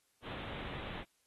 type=low-pass noise; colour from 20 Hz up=pink; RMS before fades=-44 dBFS; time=0.22-1.05 s; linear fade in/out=50 ms; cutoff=3800 Hz; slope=96 dB/octave; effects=white hiss -75 dBFS RMS until 1.26 s + AAC 32 kbps